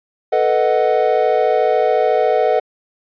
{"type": "chord", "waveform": "triangle", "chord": "B dominant seventh", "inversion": "third", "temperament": "equal", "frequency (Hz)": [440, 493.9, 622.3, 740], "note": ["A4", "B4", "D#5", "F#5"], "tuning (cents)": [0, 0, 0, 0], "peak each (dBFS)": -16, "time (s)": [0.32, 2.6], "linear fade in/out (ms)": 10, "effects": ["resampled to 11025 Hz"]}